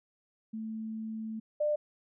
sine tone pair in turn, 220.5 / 597.6 Hz, A3 / D5, +4 / +30 cents, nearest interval octave + perfect fourth, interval 1726 cents, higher second, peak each -35 / -26 dBFS, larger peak second, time 0.53-1.4 / 1.6-1.76 s, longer first, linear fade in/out 10 ms, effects none

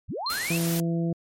sine linear sweep, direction up, 31 to 2794 Hz, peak -29 dBFS, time 0.08-0.58 s, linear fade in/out 20 ms
sine tone with exponential decay, 4177 Hz, C8, 4 cents flat, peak -25 dBFS, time 0.26-0.7 s, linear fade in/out 5 ms, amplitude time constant 94 ms
white noise, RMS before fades -32 dBFS, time 0.3-0.8 s, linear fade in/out 0 ms
harmonic tone, 167.7 Hz, E3, 30 cents sharp, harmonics 1 / 2 / 3 / 4, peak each -24 / -30 / -37 / -39 dBFS, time 0.5-1.13 s, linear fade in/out 5 ms
effects MP3 64 kbps

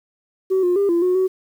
sine tone with pitch steps, 378.8 / 356 / 399.9 / 341.6 / 363.9 / 375.1 Hz, F#4 / F4 / G4 / F4 / F#4 / F#4, +41 / +33 / +35 / -38 / -29 / +24 cents, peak -13 dBFS, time 0.5-1.28 s, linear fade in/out 20 ms, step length 130 ms, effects tanh soft clip ceiling -12 dBFS + 8-bit

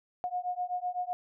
sine beating tone pair, 717 / 724.9 Hz, F5 / F#5, +45 / -36 cents, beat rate 7.9 Hz, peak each -34 / -34 dBFS, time 0.24-1.13 s, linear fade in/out 0 ms, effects none

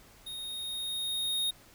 square tone with level ramp, 3719 Hz, A#7, 5 cents flat, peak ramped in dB -39 to -28 dBFS, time 0.26-1.51 s, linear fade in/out 10 ms, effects pink hiss -57 dBFS RMS until 1.74 s

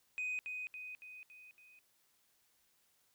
sine tone with echo, 2500 Hz, D#7, 8 cents sharp, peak -34 dBFS, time 0.18-0.39 s, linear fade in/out 0 ms, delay 280 ms, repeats 5, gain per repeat -5 dB, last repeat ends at 1.79 s, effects tanh soft clip ceiling -34 dBFS + white hiss -74 dBFS RMS until 3.14 s

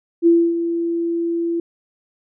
sine tone with ADSR envelope, 337.6 Hz, E4, 41 cents sharp, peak -8 dBFS, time 0.22-1.6 s, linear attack 46 ms, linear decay 270 ms, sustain -10 dB, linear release 3 ms, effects none

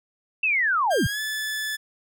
sine linear sweep, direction down, 2708 to 58.27 Hz, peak -19 dBFS, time 0.43-1.07 s, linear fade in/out 5 ms
sawtooth tone with pitch glide, 1600 to 1734.8 Hz, G6 to A6, +35 to -25 cents, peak -23 dBFS, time 0.9-1.77 s, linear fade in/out 20 ms, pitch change +140 cents, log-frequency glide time 1.05-1.2 s
effects none

